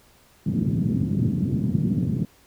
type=band-pass noise; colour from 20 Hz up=pink; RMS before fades=-23 dBFS; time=0.46-2.25 s; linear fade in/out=2 ms; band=110 to 250 Hz; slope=24 dB/octave; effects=pink hiss -56 dBFS RMS until 2.46 s